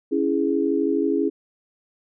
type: chord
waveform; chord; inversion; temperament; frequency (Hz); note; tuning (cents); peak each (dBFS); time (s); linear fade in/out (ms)
sine; C# minor; none; equal; 277.2 / 329.6 / 415.3; C#4 / E4 / G#4; 0 / 0 / 0; -23; 0.11-1.3; 20
effects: none